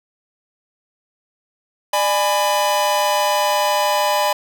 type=chord; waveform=45% pulse; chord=G# diminished; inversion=second; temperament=just; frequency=598 / 830.6 / 996.7 Hz; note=D5 / G#5 / B5; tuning=+31 / 0 / +16 cents; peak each=-20 dBFS; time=1.93-4.33 s; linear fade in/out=5 ms; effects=none